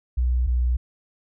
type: tone pair in turn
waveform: sine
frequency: 61.74 / 61.24 Hz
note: B1 / B1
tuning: 0 / -14 cents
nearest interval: unison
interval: 14 cents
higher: first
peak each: -18 / -18 dBFS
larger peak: neither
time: 0.17-0.47 / 0.47-0.77 s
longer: neither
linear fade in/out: 10 ms
effects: none